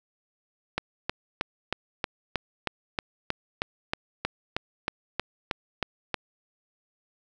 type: click train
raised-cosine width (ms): 0.3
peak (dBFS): -10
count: 18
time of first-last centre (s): 0.78-6.143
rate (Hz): 3.17
effects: none